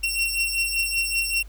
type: beating tone pair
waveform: sawtooth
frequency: 2728 / 2733.2 Hz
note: F7 / F7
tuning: -41 / -38 cents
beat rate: 5.2 Hz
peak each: -21 / -23 dBFS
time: 0.03-1.43 s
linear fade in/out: 10 ms
effects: added 50 Hz sine -38 dBFS peak until 1.48 s + pink hiss -56 dBFS RMS until 1.48 s